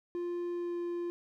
triangle tone with pitch glide, 349.2 to 347 Hz, F4 to F4, 0 to -11 cents, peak -31 dBFS, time 0.15-1.1 s, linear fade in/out 0 ms, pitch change -11 cents, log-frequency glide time 0.51-0.78 s, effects none

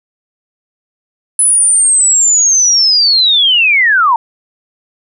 sine linear sweep, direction down, 10140 to 880 Hz, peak -6 dBFS, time 1.39-4.16 s, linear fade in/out 2 ms, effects none

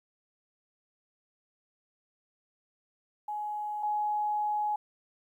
sine tone pair in turn, 840 / 840 Hz, G#5 / G#5, +19 / +19 cents, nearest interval unison, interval 0 cents, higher neither, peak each -32 / -27 dBFS, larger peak second, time 3.28-3.83 / 3.83-4.76 s, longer second, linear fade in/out 5 ms, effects 11-bit

